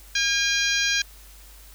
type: harmonic tone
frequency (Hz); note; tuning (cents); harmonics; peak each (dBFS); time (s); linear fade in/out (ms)
810; G#5; -43; 2 / 3 / 4 / 5 / 6 / 7 / 8; -25 / -27 / -28 / -29 / -30 / -30 / -31; 0.15-1.02; 5
effects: added 50 Hz sine -46 dBFS peak until 1.74 s + white hiss -50 dBFS RMS until 1.74 s